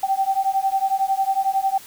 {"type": "beating tone pair", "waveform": "sine", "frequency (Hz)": [771, 782], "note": ["G5", "G5"], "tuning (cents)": [-29, -4], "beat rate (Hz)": 11, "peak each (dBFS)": -21, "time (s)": [0.03, 1.78], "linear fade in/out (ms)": 5, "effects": ["white hiss -43 dBFS RMS until 1.86 s"]}